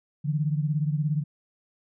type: beating tone pair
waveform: sine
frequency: 147.6 / 164.6 Hz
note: D3 / E3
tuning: +9 / -2 cents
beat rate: 17 Hz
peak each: -24 / -29 dBFS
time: 0.24-1.24 s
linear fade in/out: 20 ms
effects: none